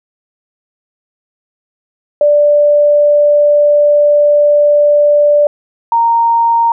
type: tone pair in turn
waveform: sine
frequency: 587.3 / 927.2 Hz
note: D5 / A#5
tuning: 0 / -10 cents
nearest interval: minor sixth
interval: 790 cents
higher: second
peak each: -5 / -7 dBFS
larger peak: first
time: 2.21-5.47 / 5.92-6.72 s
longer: first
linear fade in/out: 2 ms
effects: none